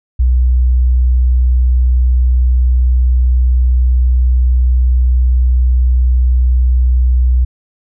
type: tone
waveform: sine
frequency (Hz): 62.2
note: B1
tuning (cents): +13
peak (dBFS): -7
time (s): 0.19-7.45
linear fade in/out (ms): 10
effects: none